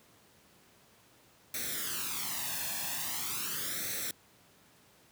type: noise with flanger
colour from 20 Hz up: white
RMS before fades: -36 dBFS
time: 1.54-4.11 s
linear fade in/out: 2 ms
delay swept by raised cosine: 0.5 to 1.17 ms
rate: 0.42 Hz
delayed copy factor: +0.75
effects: pink hiss -62 dBFS RMS until 5.11 s + high-pass 100 Hz 12 dB/octave